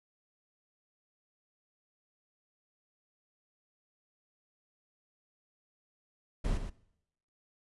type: noise with echo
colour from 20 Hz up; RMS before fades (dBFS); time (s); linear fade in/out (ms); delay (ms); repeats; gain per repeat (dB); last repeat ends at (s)
brown; -30; 6.44-6.58; 10; 120; 1; -8; 6.7
effects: noise-tail reverb RT60 0.8 s tail -21 dB re dry + resampled to 24000 Hz